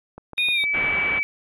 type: click train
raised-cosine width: 1 ms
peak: -24 dBFS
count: 4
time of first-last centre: 0.18-0.639 s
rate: 6.53 Hz
type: tone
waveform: triangle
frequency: 3700 Hz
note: A#7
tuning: 14 cents flat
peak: -22 dBFS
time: 0.37-0.65 s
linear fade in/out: 20 ms
type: tone with pitch glide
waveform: sine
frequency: 2463 to 2298 Hz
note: D#7 to D7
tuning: -18 to -38 cents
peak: -20 dBFS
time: 0.38-1.23 s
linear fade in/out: 0 ms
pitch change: -120 cents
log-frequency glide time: 0.52-0.61 s
type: low-pass noise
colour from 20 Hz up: white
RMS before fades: -30 dBFS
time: 0.73-1.2 s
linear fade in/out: 20 ms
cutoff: 2800 Hz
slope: 48 dB/octave
effects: none